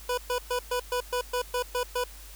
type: tone bursts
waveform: 25% pulse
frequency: 493.9 Hz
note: B4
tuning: in tune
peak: -22 dBFS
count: 10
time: 0.09-2.04 s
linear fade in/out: 5 ms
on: 87 ms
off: 120 ms
effects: added 50 Hz sine -45 dBFS peak until 2.35 s + white hiss -49 dBFS RMS until 2.35 s